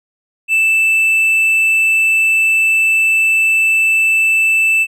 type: tone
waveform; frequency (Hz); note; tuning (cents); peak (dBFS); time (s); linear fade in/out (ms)
triangle; 2644; E7; +5; -8; 0.48-4.87; 50
effects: none